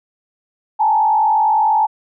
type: tone with frequency modulation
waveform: sine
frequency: 863 Hz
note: A5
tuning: 34 cents flat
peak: -11 dBFS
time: 0.79-1.87 s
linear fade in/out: 20 ms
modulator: 51.4 Hz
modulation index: 0.87
effects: none